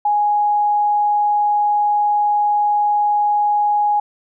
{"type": "tone", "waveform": "sine", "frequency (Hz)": 830.6, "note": "G#5", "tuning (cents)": 0, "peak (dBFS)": -13, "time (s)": [0.05, 4], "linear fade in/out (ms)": 5, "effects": []}